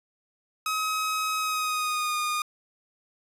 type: tone with pitch glide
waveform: sawtooth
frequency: 1272 to 1222.3 Hz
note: D#6 to D#6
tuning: +38 to -31 cents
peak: -22 dBFS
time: 0.66-2.42 s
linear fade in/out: 2 ms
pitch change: -69 cents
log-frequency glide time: 1.39-2.17 s
effects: resampled to 32000 Hz